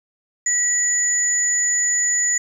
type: tone pair together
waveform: sine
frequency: 1945 / 6925 Hz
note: B6 / A8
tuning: -27 / -29 cents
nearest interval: octave + minor seventh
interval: 2198 cents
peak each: -24 / -17 dBFS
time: 0.46-2.38 s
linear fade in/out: 5 ms
effects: 8-bit